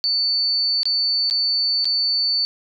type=tone with dropouts; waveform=sine; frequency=4500 Hz; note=C#8; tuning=25 cents sharp; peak=-17 dBFS; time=0.04-2.45 s; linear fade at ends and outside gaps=0 ms; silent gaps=0.832-0.855 / 1.299-1.309 / 1.845-1.854 s; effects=none